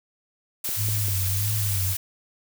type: noise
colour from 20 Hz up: blue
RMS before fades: -28 dBFS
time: 0.64-1.97 s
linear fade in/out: 5 ms
type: click train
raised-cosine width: 2 ms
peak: -25 dBFS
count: 3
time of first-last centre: 0.69-1.084 s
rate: 5.08 Hz
type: tone with vibrato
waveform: sine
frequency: 100 Hz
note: G2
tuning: 35 cents sharp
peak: -24 dBFS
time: 0.76-1.96 s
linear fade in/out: 50 ms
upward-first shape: sine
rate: 1.6 Hz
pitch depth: 110 cents each way
effects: none